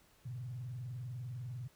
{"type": "tone with vibrato", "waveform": "sine", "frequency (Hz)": 121.9, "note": "B2", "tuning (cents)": -22, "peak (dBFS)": -40, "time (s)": [0.25, 1.68], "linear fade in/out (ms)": 10, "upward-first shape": "triangle", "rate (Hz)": 20, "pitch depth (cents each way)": 280, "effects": ["pink hiss -67 dBFS RMS until 1.75 s"]}